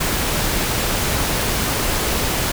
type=noise; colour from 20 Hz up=pink; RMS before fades=-20 dBFS; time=0-2.52 s; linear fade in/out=10 ms; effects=none